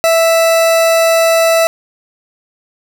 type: tone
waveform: 40% pulse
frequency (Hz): 659.3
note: E5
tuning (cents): 0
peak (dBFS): -7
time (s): 0.04-1.67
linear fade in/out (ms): 0
effects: none